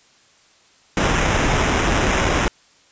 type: noise with sample-and-hold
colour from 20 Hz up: pink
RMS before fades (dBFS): -18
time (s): 0.97-2.48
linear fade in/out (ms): 0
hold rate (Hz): 4410
effects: white hiss -54 dBFS RMS until 2.91 s + resampled to 16000 Hz